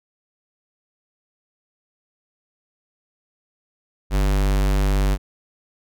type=tone; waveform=square; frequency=49 Hz; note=G1; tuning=in tune; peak=-17 dBFS; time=4.1-5.18 s; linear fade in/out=50 ms; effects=none